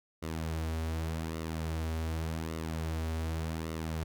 sawtooth tone with flanger, 80.5 Hz, E2, 41 cents flat, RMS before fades -35 dBFS, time 0.22-4.04 s, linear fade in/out 10 ms, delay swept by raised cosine 1.2 to 6 ms, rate 0.86 Hz, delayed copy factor -0.55, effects none

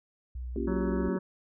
sine tone with vibrato, 61.7 Hz, B1, 1 cent flat, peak -34 dBFS, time 0.35-1.09 s, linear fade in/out 5 ms, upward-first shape sine, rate 4.8 Hz, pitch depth 14 cents each way
sine chord, G half-diminished seventh, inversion first, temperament equal, 233.1 / 277.2 / 349.2 / 392 Hz, Bb3 / Db4 / F4 / G4, 0 / 0 / 0 / 0 cents, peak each -35 dBFS, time 0.56-1.17 s, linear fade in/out 2 ms
harmonic tone, 187 Hz, F#3, 19 cents sharp, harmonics 1 / 2 / 3 / 5 / 6 / 7 / 8 / 9, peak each -31 / -37 / -41 / -45 / -47 / -48 / -49 / -50 dBFS, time 0.67-1.19 s, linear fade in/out 10 ms
effects none

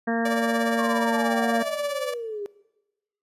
harmonic tone, 230.3 Hz, A#3, 21 cents flat, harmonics 1 / 2 / 3 / 4 / 5 / 6 / 7 / 8, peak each -24 / -29 / -29 / -37 / -38 / -43 / -32 / -35 dBFS, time 0.07-1.63 s, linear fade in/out 10 ms
sawtooth tone with tremolo, 580 Hz, D5, 22 cents flat, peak -21 dBFS, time 0.25-2.14 s, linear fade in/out 5 ms, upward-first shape triangle, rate 17 Hz, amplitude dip 70%
sine exponential sweep, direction down, 1108.7 to 398.2 Hz, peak -29 dBFS, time 0.79-2.46 s, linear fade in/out 0 ms
effects noise-tail reverb RT60 1.0 s tail -21 dB re dry + resampled to 32000 Hz

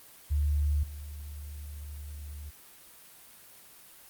sine tone with level steps, 73.42 Hz, D2, in tune, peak -24 / -38 dBFS, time 0.3-2.51 s, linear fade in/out 20 ms, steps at 0.83 s, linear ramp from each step 5 ms, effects white hiss -53 dBFS RMS until 4.09 s + Opus 32 kbps

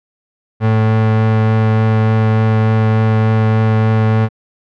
35% pulse tone with vibrato, 110 Hz, A2, in tune, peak -8 dBFS, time 0.6-4.29 s, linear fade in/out 50 ms, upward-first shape triangle, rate 3.4 Hz, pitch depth 9 cents each way, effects low-pass 2000 Hz 12 dB/octave

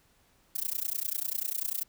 violet noise with amplitude modulation, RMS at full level -29 dBFS, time 0.55-1.84 s, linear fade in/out 10 ms, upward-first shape sine, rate 30.1 Hz, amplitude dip 100%, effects pink hiss -66 dBFS RMS until 1.88 s

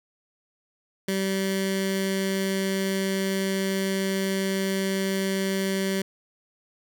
15% pulse tone with notch filter, 192.7 Hz, G3, 29 cents flat, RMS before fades -26 dBFS, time 1.08-6.02 s, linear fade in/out 5 ms, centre 790 Hz, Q 1, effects none

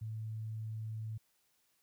sine tone, 110 Hz, A2, in tune, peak -38 dBFS, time 0.01-1.18 s, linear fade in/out 10 ms, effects white hiss -75 dBFS RMS until 1.82 s

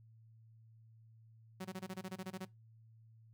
sawtooth tone bursts, 187 Hz, F#3, 19 cents sharp, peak -37 dBFS, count 12, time 1.6-2.452 s, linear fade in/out 10 ms, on 49 ms, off 24 ms, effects noise-tail reverb RT60 0.2 s tail -20 dB re dry + added 112 Hz sine -59 dBFS peak until 3.33 s

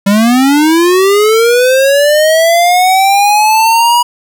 square linear sweep, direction up, 194 to 970 Hz, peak -6 dBFS, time 0.06-4.03 s, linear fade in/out 10 ms, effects none

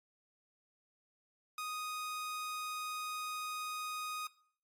sawtooth tone, 1244.5 Hz, D#6, in tune, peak -35 dBFS, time 1.58-4.27 s, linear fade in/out 2 ms, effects noise-tail reverb RT60 0.6 s tail -21 dB re dry + AAC 64 kbps

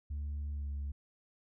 sine tone with pitch glide, 72.9 to 70.91 Hz, D2 to C#2, -12 to +40 cents, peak -33 dBFS, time 0.1-0.92 s, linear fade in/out 10 ms, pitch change -48 cents, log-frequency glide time 0.52-0.68 s, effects tanh soft clip ceiling -34 dBFS

